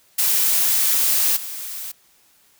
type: noise with level steps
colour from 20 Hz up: blue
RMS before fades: -18 / -31 dBFS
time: 0.18-1.92 s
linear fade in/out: 10 ms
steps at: 1.36 s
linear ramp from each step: 10 ms
effects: white hiss -57 dBFS RMS until 2.59 s